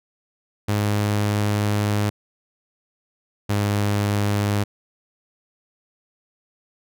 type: tone pair in turn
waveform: sawtooth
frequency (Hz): 103.83 / 102.58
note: G#2 / G#2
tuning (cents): 0 / -21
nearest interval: unison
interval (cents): 21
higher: first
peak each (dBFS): -15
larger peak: neither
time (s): 0.68-2.1 / 3.49-4.64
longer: first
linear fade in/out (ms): 10
effects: none